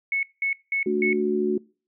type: tone bursts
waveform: sine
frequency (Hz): 2202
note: C#7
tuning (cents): -12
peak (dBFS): -21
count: 4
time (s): 0.12-1.13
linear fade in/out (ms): 2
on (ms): 110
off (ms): 190
type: harmonic tone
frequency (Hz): 73.42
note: D2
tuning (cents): 0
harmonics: 3 / 4 / 5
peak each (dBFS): -27 / -29 / -22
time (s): 0.86-1.58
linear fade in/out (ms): 5
effects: noise-tail reverb RT60 0.4 s tail -25 dB re dry